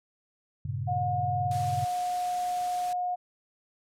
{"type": "chord", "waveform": "sine", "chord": "G diminished", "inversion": "none", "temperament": "equal", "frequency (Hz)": [98, 116.54, 138.59], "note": ["G2", "Bb2", "Db3"], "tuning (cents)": [0, 0, 0], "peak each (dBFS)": -34, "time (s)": [0.65, 1.85], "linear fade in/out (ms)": 5}
{"type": "tone", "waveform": "sine", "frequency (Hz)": 720, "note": "F#5", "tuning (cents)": -47, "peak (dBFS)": -27, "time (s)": [0.87, 3.16], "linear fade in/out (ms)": 20}
{"type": "noise", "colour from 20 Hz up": "white", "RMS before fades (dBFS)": -43, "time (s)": [1.51, 2.93], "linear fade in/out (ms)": 2}
{"effects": ["low-pass 10000 Hz 12 dB/octave"]}